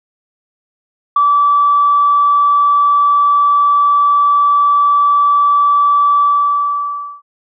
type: tone with ADSR envelope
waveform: sine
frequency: 1156 Hz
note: D6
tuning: 28 cents flat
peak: -5 dBFS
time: 1.16-7.22 s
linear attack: 5 ms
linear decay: 8 ms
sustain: -2 dB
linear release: 1000 ms
effects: tanh soft clip ceiling -1 dBFS